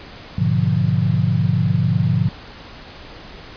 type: chord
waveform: sine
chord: G# diminished seventh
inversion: none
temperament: equal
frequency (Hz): 103.83 / 123.47 / 146.83 / 174.61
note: G#2 / B2 / D3 / F3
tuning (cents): 0 / 0 / 0 / 0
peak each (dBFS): -20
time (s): 0.38-2.29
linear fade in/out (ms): 5
effects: pink hiss -38 dBFS RMS until 3.56 s + resampled to 11025 Hz